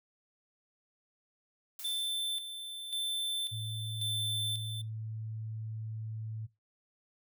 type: noise with exponential decay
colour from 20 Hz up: blue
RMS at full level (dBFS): -43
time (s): 1.79-2.62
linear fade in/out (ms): 2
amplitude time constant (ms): 180
type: tone with tremolo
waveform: square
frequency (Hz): 3541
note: A7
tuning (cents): +10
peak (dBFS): -32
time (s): 1.84-4.82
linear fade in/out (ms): 10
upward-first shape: square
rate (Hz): 0.92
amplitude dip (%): 60
type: tone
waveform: sine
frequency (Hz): 110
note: A2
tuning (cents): 0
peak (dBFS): -37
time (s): 3.51-6.47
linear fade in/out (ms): 20
effects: noise-tail reverb RT60 0.2 s tail -17 dB re dry